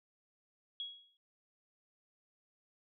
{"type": "tone with exponential decay", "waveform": "sine", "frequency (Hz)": 3322, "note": "G#7", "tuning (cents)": 0, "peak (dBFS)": -36, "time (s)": [0.8, 1.17], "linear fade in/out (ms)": 1, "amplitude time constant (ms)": 80, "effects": []}